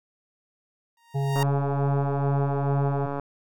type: tone with exponential growth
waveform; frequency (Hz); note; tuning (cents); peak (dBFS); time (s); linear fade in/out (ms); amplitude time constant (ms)
sawtooth; 932.3; A#5; 0; -21; 0.97-1.43; 2; 100
type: harmonic tone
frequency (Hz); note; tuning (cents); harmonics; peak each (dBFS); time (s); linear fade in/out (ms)
138.7; C#3; +1; 1 / 3 / 5 / 6; -23 / -33 / -37 / -39; 1.14-3.07; 20
type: click train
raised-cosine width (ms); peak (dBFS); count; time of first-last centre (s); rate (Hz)
1; -17; 260; 1.36-3.197; 141
effects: none